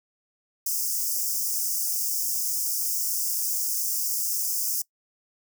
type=high-pass noise; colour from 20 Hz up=white; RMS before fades=-27 dBFS; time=0.66-4.82 s; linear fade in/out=5 ms; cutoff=5000 Hz; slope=96 dB/octave; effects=noise-tail reverb RT60 0.1 s tail -22 dB re dry